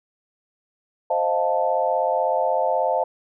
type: chord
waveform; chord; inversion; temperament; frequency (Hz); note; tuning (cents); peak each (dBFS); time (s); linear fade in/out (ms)
sine; F dominant seventh; second; equal; 523.3 / 622.3 / 698.5 / 880; C5 / Eb5 / F5 / A5; 0 / 0 / 0 / 0; -24; 1.1-3.04; 5
effects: none